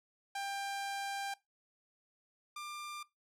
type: tone pair in turn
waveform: sawtooth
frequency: 794 / 1192.3 Hz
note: G5 / D6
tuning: +22 / +26 cents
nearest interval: perfect fifth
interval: 704 cents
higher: second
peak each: -33 / -38 dBFS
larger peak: first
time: 0.35-1.34 / 2.56-3.03 s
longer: first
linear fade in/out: 5 ms
effects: noise-tail reverb RT60 0.2 s tail -21 dB re dry + low-pass 11000 Hz 12 dB/octave